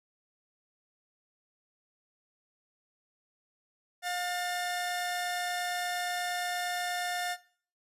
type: tone pair together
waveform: sawtooth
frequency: 712.3 / 1795 Hz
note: F5 / A6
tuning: +34 / +34 cents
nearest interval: octave + major third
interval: 1600 cents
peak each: -29 / -33 dBFS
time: 4.02-7.37 s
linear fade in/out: 50 ms
effects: noise-tail reverb RT60 0.5 s tail -19 dB re dry + resampled to 32000 Hz